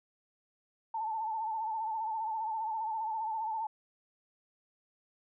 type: tone with vibrato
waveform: sine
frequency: 882 Hz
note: A5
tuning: 4 cents sharp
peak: -32 dBFS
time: 0.94-3.67 s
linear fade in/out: 5 ms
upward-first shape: sine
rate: 15 Hz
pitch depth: 59 cents each way
effects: none